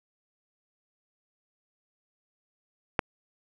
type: click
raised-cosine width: 0.5 ms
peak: -7 dBFS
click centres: 2.992 s
effects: none